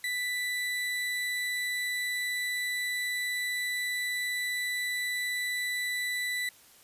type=tone; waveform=35% pulse; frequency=1981 Hz; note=B6; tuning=5 cents sharp; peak=-28 dBFS; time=0.04-6.49 s; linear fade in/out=2 ms; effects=white hiss -57 dBFS RMS until 6.83 s + resampled to 32000 Hz